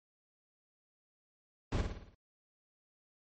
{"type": "noise with echo", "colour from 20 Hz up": "brown", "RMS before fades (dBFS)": -33, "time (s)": [1.72, 1.81], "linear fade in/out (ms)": 2, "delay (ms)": 56, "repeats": 6, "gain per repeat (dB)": -5, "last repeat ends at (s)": 2.146, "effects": ["low-pass 7000 Hz 12 dB/octave", "MP3 32 kbps"]}